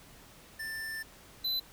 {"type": "tone pair in turn", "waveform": "square", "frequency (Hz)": [1776, 4017], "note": ["A6", "B7"], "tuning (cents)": [16, 29], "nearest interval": "octave + major second", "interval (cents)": 1413, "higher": "second", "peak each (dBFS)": [-37, -30], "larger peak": "second", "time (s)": [[0.59, 1.03], [1.44, 1.6]], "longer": "first", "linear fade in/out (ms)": 10, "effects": ["pink hiss -55 dBFS RMS until 1.72 s"]}